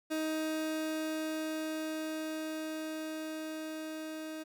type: tone with level ramp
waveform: 30% pulse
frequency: 313.8 Hz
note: D#4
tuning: 15 cents sharp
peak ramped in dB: -29 to -37 dBFS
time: 0.1-4.44 s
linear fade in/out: 20 ms
effects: none

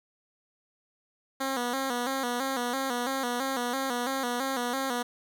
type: tone with vibrato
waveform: 10% pulse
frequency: 255.3 Hz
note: C4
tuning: 42 cents flat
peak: -20 dBFS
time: 1.4-5.03 s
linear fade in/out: 10 ms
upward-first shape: square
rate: 3 Hz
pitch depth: 87 cents each way
effects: none

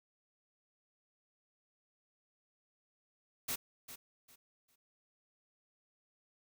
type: noise with echo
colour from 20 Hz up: white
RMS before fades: -37 dBFS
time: 3.48-3.56 s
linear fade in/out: 10 ms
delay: 400 ms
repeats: 3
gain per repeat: -12 dB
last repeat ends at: 4.76 s
effects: none

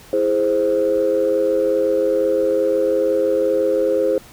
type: chord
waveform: sine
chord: E augmented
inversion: none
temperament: equal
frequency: 329.6 / 415.3 / 523.3 Hz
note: E4 / G#4 / B#4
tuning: 0 / 0 / 0 cents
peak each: -22 / -19 / -16 dBFS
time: 0.13-4.18 s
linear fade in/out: 2 ms
effects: tanh soft clip ceiling -8 dBFS + pink hiss -44 dBFS RMS until 4.32 s

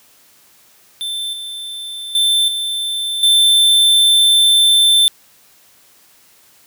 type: tone with level steps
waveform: square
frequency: 3548 Hz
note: A7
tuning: 14 cents sharp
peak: -21 / -26 / -12 / -19 / -9 dBFS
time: 1.01-5.08 s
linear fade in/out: 0 ms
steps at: 1.33 / 2.15 / 2.48 / 3.23 s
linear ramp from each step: 2 ms
effects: white hiss -50 dBFS RMS until 6.66 s + high-pass 60 Hz 12 dB/octave

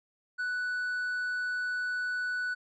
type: tone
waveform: triangle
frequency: 1484 Hz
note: F#6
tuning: 5 cents sharp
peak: -28 dBFS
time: 0.38-2.55 s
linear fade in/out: 20 ms
effects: resampled to 16000 Hz

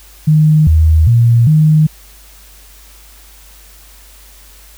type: tone with pitch steps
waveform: sine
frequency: 154.1 / 79.3 / 117.5 / 154.6 Hz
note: D#3 / D#2 / A#2 / D#3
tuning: -16 / +33 / +14 / -11 cents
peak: -5 dBFS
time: 0.27-1.87 s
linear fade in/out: 10 ms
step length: 400 ms
effects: added 50 Hz sine -40 dBFS peak until 4.77 s + white hiss -42 dBFS RMS until 4.77 s

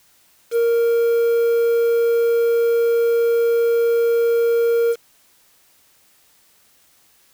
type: tone with quantisation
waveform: triangle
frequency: 466.2 Hz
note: A#4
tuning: in tune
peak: -12 dBFS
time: 0.51-4.96 s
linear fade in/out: 50 ms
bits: 6
effects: white hiss -56 dBFS RMS until 7.33 s

